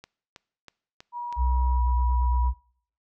click train, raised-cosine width 0.2 ms, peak -26 dBFS, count 5, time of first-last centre 0.04-1.326 s, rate 3.11 Hz
sine tone with pitch glide, 961 to 970.5 Hz, B5 to B5, -48 to -31 cents, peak -30 dBFS, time 1.12-2.52 s, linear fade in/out 50 ms, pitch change +17 cents, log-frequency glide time 1.66-1.87 s
sine tone, 61.74 Hz, B1, in tune, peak -20 dBFS, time 1.36-2.54 s, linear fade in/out 50 ms
effects noise-tail reverb RT60 0.6 s tail -23 dB re dry

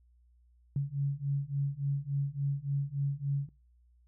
sine beating tone pair, 138.5 / 142 Hz, C#3 / C#3, -1 / +42 cents, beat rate 3.5 Hz, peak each -33 / -32 dBFS, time 0.76-3.49 s, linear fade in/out 2 ms, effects noise-tail reverb RT60 0.4 s tail -26 dB re dry + added 60 Hz sine -61 dBFS peak until 4.07 s

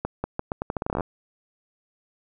accelerating click train, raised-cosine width 1 ms, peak -12 dBFS, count 16, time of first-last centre 0.05-1.008 s, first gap 190 ms, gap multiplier 0.81, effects none

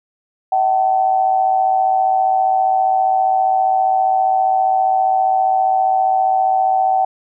sine tone with amplitude modulation, 760 Hz, F#5, 46 cents sharp, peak -9 dBFS, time 0.52-7.05 s, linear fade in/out 5 ms, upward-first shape sine, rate 115 Hz, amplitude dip 65%, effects none

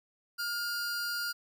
45% pulse tone pair together, 1417 / 4766 Hz, F6 / D8, +25 / +25 cents, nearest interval octave + major sixth, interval 2100 cents, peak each -34 / -36 dBFS, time 0.38-1.33 s, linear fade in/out 20 ms, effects none

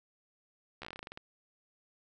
slowing click train, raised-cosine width 0.3 ms, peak -27 dBFS, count 13, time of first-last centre 0.82-1.175 s, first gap 13 ms, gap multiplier 1.14, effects none

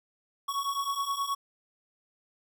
square beating tone pair, 1108.7 / 1118.2 Hz, C#6 / C#6, 0 / +15 cents, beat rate 9.5 Hz, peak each -34 / -32 dBFS, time 0.48-1.35 s, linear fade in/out 10 ms, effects none

